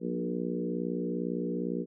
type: harmonic tone with a mistuned harmonic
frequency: 59.9 Hz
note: A#1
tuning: 48 cents sharp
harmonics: 3 / 4 / 5 / 6 / 7 / 8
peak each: -35 / -36 / -37 / -38 / -38 / -39 dBFS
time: 0-1.86 s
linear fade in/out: 50 ms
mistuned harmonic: 4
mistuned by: -17 cents
effects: none